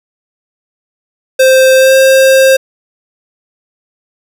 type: tone with pitch glide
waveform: square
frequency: 523.3 to 530.9 Hz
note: C5 to C5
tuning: 0 to +25 cents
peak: -4 dBFS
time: 1.39-2.57 s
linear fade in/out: 10 ms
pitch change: +25 cents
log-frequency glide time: 1.75-1.95 s
effects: none

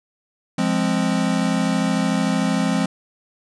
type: chord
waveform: square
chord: F minor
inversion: none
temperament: equal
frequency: 174.61 / 207.7 / 261.6 Hz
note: F3 / Ab3 / C4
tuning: 0 / 0 / 0 cents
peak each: -23 dBFS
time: 0.58-2.86 s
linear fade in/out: 5 ms
effects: resampled to 22050 Hz

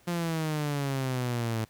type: exponential sweep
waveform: sawtooth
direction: down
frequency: 175.7 to 110 Hz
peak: -24 dBFS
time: 0.07-1.65 s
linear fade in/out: 10 ms
effects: pink hiss -61 dBFS RMS until 1.69 s

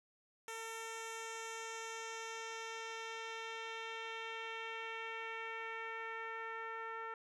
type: tone with low-pass filter sweep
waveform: 10% pulse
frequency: 451.3 Hz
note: A4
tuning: 44 cents sharp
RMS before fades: -45 dBFS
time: 0.48-7.14 s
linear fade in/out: 2 ms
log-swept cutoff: 10000 to 1500 Hz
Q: 1.7
effects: none

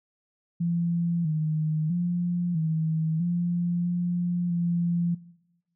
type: tone with pitch steps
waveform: sine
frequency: 170.5 / 155.5 / 175.1 / 159.4 / 173.9 / 175.5 / 172.1 Hz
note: F3 / D#3 / F3 / D#3 / F3 / F3 / F3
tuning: -41 / -1 / +5 / +42 / -7 / +9 / -25 cents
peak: -23 dBFS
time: 0.6-5.15 s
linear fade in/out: 10 ms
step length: 650 ms
effects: noise-tail reverb RT60 1.0 s tail -21 dB re dry

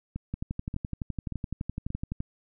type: two click trains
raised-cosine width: 5 ms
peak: -19 / -21 dBFS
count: 23 / 4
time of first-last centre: 0.34-2.204 / 0.16-1.904 s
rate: 11.8 / 1.72 Hz
effects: none

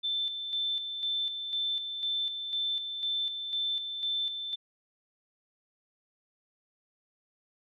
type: tone with tremolo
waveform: sine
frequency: 3540 Hz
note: A7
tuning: 10 cents sharp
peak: -28 dBFS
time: 0.03-4.56 s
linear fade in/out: 20 ms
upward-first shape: square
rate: 2 Hz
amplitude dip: 50%
effects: none

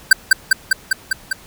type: tone with echo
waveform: square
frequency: 1556 Hz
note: G6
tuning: 13 cents flat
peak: -4 dBFS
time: 0.11-0.13 s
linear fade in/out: 5 ms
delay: 200 ms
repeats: 6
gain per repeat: -2 dB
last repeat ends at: 1.33 s
effects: pink hiss -43 dBFS RMS until 1.46 s

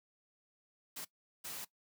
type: noise bursts at uneven times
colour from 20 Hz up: white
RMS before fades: -44 dBFS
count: 2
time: 0.96-1.05 / 1.44-1.65 s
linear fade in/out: 10 ms
effects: noise-tail reverb RT60 0.1 s tail -19 dB re dry + high-pass 100 Hz 12 dB/octave

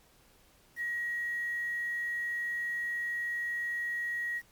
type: tone with quantisation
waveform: sine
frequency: 1900 Hz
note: A#6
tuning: 33 cents sharp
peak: -31 dBFS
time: 0.76-4.42 s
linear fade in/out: 50 ms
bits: 9
effects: pink hiss -63 dBFS RMS until 4.51 s + MP3 96 kbps

